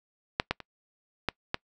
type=clicks; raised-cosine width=0.3 ms; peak=-7 / -10 / -24 / -10 / -11 dBFS; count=5; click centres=0.399 / 0.51 / 0.603 / 1.287 / 1.544 s; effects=noise-tail reverb RT60 0.1 s tail -25 dB re dry